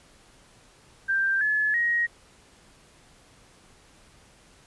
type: tone with pitch steps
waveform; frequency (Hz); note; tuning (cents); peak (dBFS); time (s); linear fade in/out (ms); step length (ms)
sine; 1578 / 1715 / 1886; G6 / A6 / A#6; +11 / -45 / +20; -21; 1.08-2.07; 20; 330
effects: pink hiss -56 dBFS RMS until 4.66 s + resampled to 24000 Hz